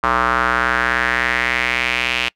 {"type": "tone with band-pass filter sweep", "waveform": "square", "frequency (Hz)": 61.74, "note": "B1", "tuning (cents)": 0, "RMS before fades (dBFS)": -18, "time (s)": [0.03, 2.29], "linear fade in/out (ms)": 5, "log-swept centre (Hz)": [1200, 2700], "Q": 3.4, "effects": ["noise-tail reverb RT60 0.1 s tail -25 dB re dry"]}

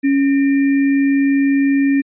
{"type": "tone with sample-and-hold", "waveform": "sine", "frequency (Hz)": 277.2, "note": "C#4", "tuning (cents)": 0, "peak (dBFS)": -11, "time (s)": [0.03, 2.02], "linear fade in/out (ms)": 20, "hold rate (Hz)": 2100, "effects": ["resampled to 8000 Hz"]}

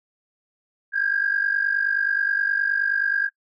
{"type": "tone pair together", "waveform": "sine", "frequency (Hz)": [1591.5, 1641], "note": ["G6", "G#6"], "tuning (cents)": [26, -21], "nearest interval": "minor second", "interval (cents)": 53, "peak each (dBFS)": -22, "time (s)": [0.92, 3.3], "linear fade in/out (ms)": 50, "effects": ["noise-tail reverb RT60 0.1 s tail -22 dB re dry", "tanh soft clip ceiling -12 dBFS"]}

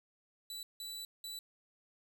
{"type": "tone bursts at uneven times", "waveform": "sawtooth", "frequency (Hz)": 3958, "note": "B7", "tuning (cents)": 3, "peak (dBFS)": -39, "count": 3, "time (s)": [[0.5, 0.63], [0.8, 1.05], [1.24, 1.39]], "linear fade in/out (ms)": 2, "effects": []}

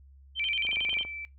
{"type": "tone with vibrato", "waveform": "sine", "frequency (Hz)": 2697, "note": "E7", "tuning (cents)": 39, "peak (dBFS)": -27, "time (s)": [0.35, 1.06], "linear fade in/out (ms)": 50, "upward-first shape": "square", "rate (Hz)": 11, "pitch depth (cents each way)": 250}
{"type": "tone with pitch glide", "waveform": "sine", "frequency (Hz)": [2444, 2326], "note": ["D#7", "D7"], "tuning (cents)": [-32, -17], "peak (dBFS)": -36, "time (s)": [0.45, 1.25], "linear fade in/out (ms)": 0, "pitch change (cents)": -85, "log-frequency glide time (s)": [0.94, 1.05]}
{"type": "click train", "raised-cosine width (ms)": 1, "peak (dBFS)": -32, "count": 11, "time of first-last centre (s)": [0.65, 1.05], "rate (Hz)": 25}
{"effects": ["noise-tail reverb RT60 0.2 s tail -21 dB re dry", "added 68 Hz sine -51 dBFS peak until 1.38 s"]}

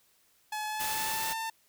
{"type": "tone with pitch glide", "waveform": "sawtooth", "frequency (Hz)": [853, 896.4], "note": ["G#5", "A5"], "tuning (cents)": [46, 32], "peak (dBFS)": -29, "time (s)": [0.52, 1.5], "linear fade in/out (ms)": 5, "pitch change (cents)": 86, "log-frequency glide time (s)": [0.66, 1.34]}
{"type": "noise", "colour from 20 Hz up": "white", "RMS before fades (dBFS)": -35, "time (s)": [0.79, 1.34], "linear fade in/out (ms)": 20}
{"effects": ["white hiss -67 dBFS RMS until 1.68 s"]}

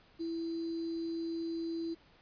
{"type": "tone with sample-and-hold", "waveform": "sine", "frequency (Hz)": 331, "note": "E4", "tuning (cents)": 7, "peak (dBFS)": -34, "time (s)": [0.19, 1.95], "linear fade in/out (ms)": 20, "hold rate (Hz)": 4410, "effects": ["pink hiss -63 dBFS RMS until 2.21 s", "resampled to 11025 Hz"]}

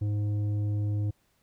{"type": "tone with tanh clipping", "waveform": "sine", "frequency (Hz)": 103.83, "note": "G#2", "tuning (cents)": 0, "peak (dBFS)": -27, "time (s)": [0.01, 1.11], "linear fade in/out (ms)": 10, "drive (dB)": 8, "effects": ["pink hiss -70 dBFS RMS until 1.42 s"]}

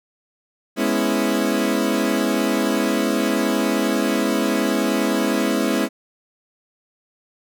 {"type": "chord", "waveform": "30% pulse", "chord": "C# minor seventh", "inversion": "second", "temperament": "equal", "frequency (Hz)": [207.7, 246.9, 277.2, 329.6], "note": ["G#3", "B3", "C#4", "E4"], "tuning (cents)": [0, 0, 0, 0], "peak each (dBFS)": -21, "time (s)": [0.76, 5.89], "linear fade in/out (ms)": 50, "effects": []}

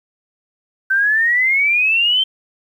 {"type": "exponential sweep", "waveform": "sine", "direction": "up", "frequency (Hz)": [1534, 3136], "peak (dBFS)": -12, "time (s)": [0.9, 2.24], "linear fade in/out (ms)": 10, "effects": ["8-bit"]}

